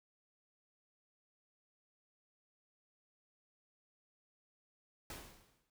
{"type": "noise with exponential decay", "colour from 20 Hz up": "pink", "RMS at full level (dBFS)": -45, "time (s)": [5.1, 5.7], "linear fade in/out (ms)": 2, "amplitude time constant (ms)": 130, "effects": []}